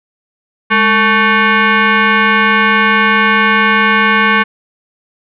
sine tone with frequency modulation, 207.7 Hz, G#3, in tune, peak -7 dBFS, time 0.7-4.44 s, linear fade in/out 20 ms, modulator 660 Hz, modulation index 3.3, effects none

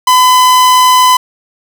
45% pulse tone, 1009 Hz, B5, 37 cents sharp, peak -4 dBFS, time 0.07-1.17 s, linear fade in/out 5 ms, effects none

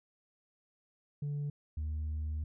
sine tone pair in turn, 145.1 / 76.86 Hz, D3 / D#2, -21 / -21 cents, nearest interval major seventh, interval 1100 cents, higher first, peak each -31 / -31 dBFS, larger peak neither, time 1.22-1.5 / 1.77-2.44 s, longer second, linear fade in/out 5 ms, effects tanh soft clip ceiling -32 dBFS

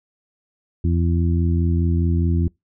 harmonic tone, 84.8 Hz, E2, 50 cents sharp, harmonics 1 / 2 / 3 / 4, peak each -17 / -23 / -27 / -29 dBFS, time 0.84-2.48 s, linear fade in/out 5 ms, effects noise-tail reverb RT60 0.2 s tail -26 dB re dry

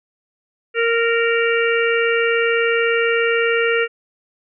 harmonic tone, 463.5 Hz, A#4, 10 cents flat, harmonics 1 / 3 / 4 / 5 / 6, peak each -17 / -22 / -23 / -24 / -25 dBFS, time 0.74-3.88 s, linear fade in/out 50 ms, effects none

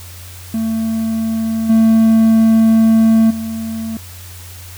triangle tone with level steps, 223.4 Hz, A3, 27 cents sharp, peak -13 / -5 / -18 dBFS, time 0.54-3.97 s, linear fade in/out 2 ms, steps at 1.69 / 3.3 s, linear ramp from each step 10 ms, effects added 89 Hz sine -33 dBFS peak until 4.77 s + white hiss -37 dBFS RMS until 4.77 s

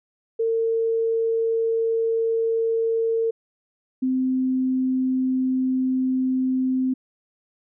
sine tone pair in turn, 453.8 / 258.8 Hz, A#4 / C4, -47 / -19 cents, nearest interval minor seventh, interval 972 cents, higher first, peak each -19 dBFS, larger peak neither, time 0.39-3.31 / 4.02-6.94 s, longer neither, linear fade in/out 10 ms, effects none

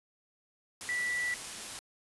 sine tone in noise, 1961 Hz, B6, 13 cents flat, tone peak -30 dBFS, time 0.89-1.34 s, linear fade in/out 0 ms, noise white, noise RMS -41 dBFS, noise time 0.81-1.79 s, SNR +8 dB, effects resampled to 24000 Hz

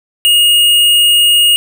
sine tone with tanh clipping, 2861 Hz, F7, 41 cents sharp, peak -7 dBFS, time 0.25-1.56 s, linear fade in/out 0 ms, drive 17 dB, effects none

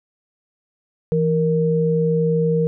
sine tone pair together, 164.81 / 466.2 Hz, E3 / A#4, 0 / 0 cents, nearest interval octave + tritone, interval 1800 cents, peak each -18 dBFS, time 1.12-2.67 s, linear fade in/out 0 ms, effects none

